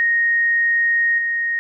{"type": "tone with level steps", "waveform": "sine", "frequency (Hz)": 1864.7, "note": "A#6", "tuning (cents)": 0, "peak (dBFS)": [-14, -18], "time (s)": [0, 1.59], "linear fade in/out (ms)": 0, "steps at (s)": 1.18, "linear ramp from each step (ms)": 5, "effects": []}